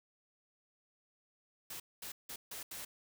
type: noise bursts at uneven times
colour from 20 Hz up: white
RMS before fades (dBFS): -45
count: 5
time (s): 1.7-1.8 / 2.02-2.12 / 2.29-2.36 / 2.51-2.63 / 2.71-2.85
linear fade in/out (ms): 5
effects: none